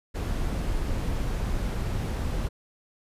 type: noise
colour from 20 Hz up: brown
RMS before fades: -28 dBFS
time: 0.14-2.49 s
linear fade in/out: 20 ms
effects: resampled to 32000 Hz